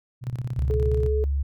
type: tone with tremolo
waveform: sine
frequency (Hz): 123.47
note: B2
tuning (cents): 0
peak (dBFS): -24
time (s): 0.21-1.11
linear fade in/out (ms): 50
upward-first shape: square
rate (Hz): 17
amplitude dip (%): 75
type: tone with pitch glide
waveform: sine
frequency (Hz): 69.3 to 69.78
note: C#2 to C#2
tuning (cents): 0 to +12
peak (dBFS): -21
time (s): 0.58-1.43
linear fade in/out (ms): 10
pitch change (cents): +12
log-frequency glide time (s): 0.9-1.06
type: tone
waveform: sine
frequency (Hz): 427.9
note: A4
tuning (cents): -48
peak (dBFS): -24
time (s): 0.7-1.24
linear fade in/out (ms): 0
effects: none